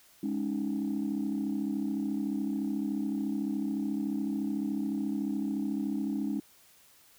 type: chord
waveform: sine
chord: Ab suspended fourth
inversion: none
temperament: equal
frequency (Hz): 207.7 / 277.2 / 311.1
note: Ab3 / Db4 / Eb4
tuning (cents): 0 / 0 / 0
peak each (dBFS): -32 / -32 / -34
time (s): 0.23-6.4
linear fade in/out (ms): 5
effects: tanh soft clip ceiling -23 dBFS + white hiss -60 dBFS RMS until 7.18 s